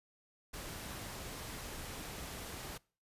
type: noise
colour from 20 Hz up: pink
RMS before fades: -45 dBFS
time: 0.53-2.78 s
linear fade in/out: 10 ms
effects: noise-tail reverb RT60 0.4 s tail -24 dB re dry + resampled to 32000 Hz